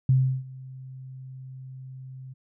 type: tone with ADSR envelope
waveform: sine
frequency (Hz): 130.81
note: C3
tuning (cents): 0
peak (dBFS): -15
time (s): 0.09-2.34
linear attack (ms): 3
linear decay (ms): 340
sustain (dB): -23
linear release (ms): 17
effects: none